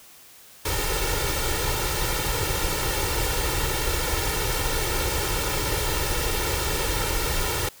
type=noise with comb filter; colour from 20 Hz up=pink; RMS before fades=-25 dBFS; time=0.65-7.69 s; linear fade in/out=5 ms; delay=2.2 ms; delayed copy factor=+0.75; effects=white hiss -49 dBFS RMS until 7.8 s